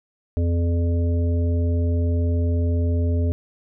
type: harmonic tone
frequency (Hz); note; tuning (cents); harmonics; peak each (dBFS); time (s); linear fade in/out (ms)
85.2; F2; -42; 1 / 3 / 5 / 7; -18 / -28 / -32 / -35; 0.37-3.32; 0
effects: none